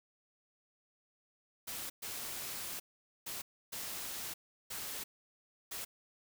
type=noise bursts at uneven times; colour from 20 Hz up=white; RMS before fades=-42 dBFS; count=6; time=1.67-1.9 / 2.02-2.8 / 3.26-3.42 / 3.72-4.34 / 4.7-5.04 / 5.71-5.85 s; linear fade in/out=10 ms; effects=none